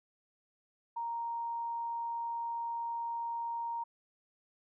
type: tone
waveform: sine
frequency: 932.3 Hz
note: A#5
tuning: in tune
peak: -34 dBFS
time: 0.96-3.84 s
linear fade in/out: 10 ms
effects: none